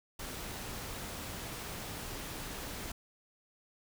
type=noise; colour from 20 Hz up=pink; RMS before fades=-42 dBFS; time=0.19-2.92 s; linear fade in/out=5 ms; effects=none